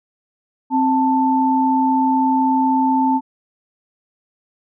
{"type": "tone pair together", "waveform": "sine", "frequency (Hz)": [263, 884], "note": ["C4", "A5"], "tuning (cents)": [9, 8], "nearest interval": "octave + major sixth", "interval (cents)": 2099, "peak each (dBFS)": -16, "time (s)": [0.7, 3.21], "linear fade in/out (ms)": 50, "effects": []}